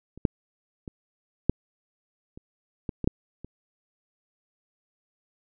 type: clicks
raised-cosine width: 3 ms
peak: -30 / -7 / -24 / -6 / -29 / -17 / -16 / -6 / -26 dBFS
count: 9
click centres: 0.176 / 0.252 / 0.878 / 1.496 / 2.375 / 2.892 / 3.043 / 3.075 / 3.446 s
effects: none